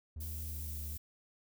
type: tone with pitch glide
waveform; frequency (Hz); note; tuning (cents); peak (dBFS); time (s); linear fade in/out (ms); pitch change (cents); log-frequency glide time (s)
triangle; 77.78 to 74.78; D#2 to D2; 0 to +32; -38; 0.16-0.97; 5; -68; 0.49-0.77
type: noise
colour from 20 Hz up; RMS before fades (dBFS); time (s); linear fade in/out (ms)
violet; -46; 0.2-0.98; 10
effects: none